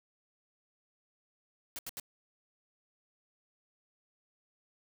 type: noise bursts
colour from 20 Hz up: white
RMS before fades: -41 dBFS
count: 3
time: 1.76-1.998 s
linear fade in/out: 0 ms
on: 28 ms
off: 77 ms
effects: none